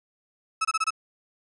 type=tone bursts; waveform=35% pulse; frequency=1300 Hz; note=E6; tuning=24 cents flat; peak=-20 dBFS; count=5; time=0.61-0.906 s; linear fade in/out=10 ms; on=40 ms; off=24 ms; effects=resampled to 24000 Hz